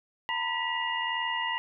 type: tone cluster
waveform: sine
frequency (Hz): 917 / 999 / 1951 / 2836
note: A#5 / B5 / B6 / F7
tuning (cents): -29 / +20 / -22 / +26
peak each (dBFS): -33 / -35 / -32 / -34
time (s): 0.29-1.58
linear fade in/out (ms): 0
effects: none